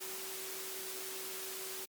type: tone in noise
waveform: sine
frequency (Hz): 380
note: F#4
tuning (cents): +46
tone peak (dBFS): -49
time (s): 0-1.86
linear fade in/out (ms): 20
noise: white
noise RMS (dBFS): -43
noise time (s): 0-1.86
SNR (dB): -9
effects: high-pass 200 Hz 12 dB/octave + Opus 48 kbps